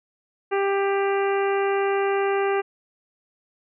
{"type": "harmonic tone", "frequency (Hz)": 395.3, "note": "G4", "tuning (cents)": 15, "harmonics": [1, 2, 3, 4, 5, 6, 7], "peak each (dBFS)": [-21, -27, -31, -33, -35, -37, -38], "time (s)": [0.51, 2.62], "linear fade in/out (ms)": 20, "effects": []}